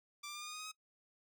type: tone with pitch steps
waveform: 10% pulse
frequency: 1174.7 / 1187.7 / 1200.8 / 1214 / 1227.4 / 1241 / 1254.7 / 1268.5 Hz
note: D6 / D6 / D6 / D#6 / D#6 / D#6 / D#6 / D#6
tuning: 0 / +19 / +38 / -43 / -24 / -5 / +14 / +33 cents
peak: -36 dBFS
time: 0.23-0.718 s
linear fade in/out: 10 ms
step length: 61 ms
effects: noise-tail reverb RT60 0.1 s tail -21 dB re dry